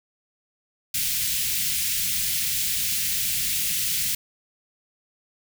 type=band-stop noise; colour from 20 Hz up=white; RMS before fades=-25 dBFS; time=0.94-4.15 s; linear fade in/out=5 ms; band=190 to 2100 Hz; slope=24 dB/octave; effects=none